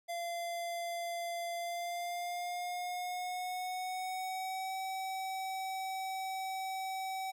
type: tone with pitch glide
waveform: square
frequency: 687 to 762.3 Hz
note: F5 to G5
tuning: -29 to -49 cents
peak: -37 dBFS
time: 0.08-7.32 s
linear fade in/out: 20 ms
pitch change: +180 cents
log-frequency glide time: 1.56-4.76 s
effects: none